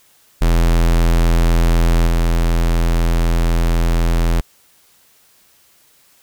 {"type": "tone with level steps", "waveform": "square", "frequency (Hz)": 42.01, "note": "E1", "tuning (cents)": 34, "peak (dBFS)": [-11, -13], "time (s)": [0.41, 4.41], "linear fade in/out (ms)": 10, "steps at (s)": 2.07, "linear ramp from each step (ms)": 2, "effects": ["white hiss -53 dBFS RMS until 6.22 s"]}